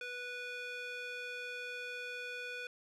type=tone with band-pass filter; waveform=square; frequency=492.2 Hz; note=B4; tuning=6 cents flat; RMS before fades=-43 dBFS; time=0.01-2.67 s; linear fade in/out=2 ms; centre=2200 Hz; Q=1.9; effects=none